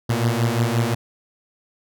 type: beating tone pair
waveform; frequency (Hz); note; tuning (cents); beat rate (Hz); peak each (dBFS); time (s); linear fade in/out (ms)
sawtooth; 114.3 / 120; A#2 / B2; -34 / -49; 5.7; -17; 0.09-0.95; 10
effects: none